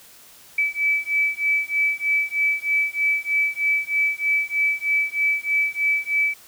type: beating tone pair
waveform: sine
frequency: 2300 / 2303.2 Hz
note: D7 / D7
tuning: -37 / -34 cents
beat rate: 3.2 Hz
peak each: -22 dBFS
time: 0.58-6.34 s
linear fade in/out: 5 ms
effects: white hiss -48 dBFS RMS until 6.47 s